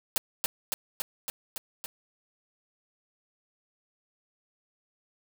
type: noise with echo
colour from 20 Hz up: white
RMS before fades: -26 dBFS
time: 0.16-0.18 s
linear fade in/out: 0 ms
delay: 280 ms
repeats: 6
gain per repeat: -2 dB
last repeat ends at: 1.86 s
effects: none